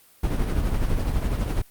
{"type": "noise with tremolo", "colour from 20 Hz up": "brown", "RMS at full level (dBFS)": -21, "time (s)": [0.23, 1.62], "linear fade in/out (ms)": 5, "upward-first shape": "triangle", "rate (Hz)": 12, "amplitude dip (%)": 50, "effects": ["white hiss -55 dBFS RMS until 1.7 s", "Opus 32 kbps"]}